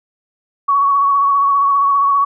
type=tone with vibrato; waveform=sine; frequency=1119 Hz; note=C#6; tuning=16 cents sharp; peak=-10 dBFS; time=0.68-2.25 s; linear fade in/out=10 ms; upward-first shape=sine; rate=15 Hz; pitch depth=26 cents each way; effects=none